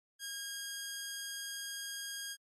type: tone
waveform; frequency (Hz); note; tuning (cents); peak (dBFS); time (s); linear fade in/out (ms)
10% pulse; 1627; G#6; -36; -31; 0.19-2.37; 50
effects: MP3 64 kbps